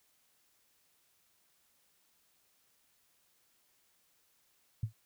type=tone with exponential decay; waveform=sine; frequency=110 Hz; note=A2; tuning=in tune; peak=-27 dBFS; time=4.83-4.93 s; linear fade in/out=5 ms; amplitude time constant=21 ms; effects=white hiss -72 dBFS RMS until 5.05 s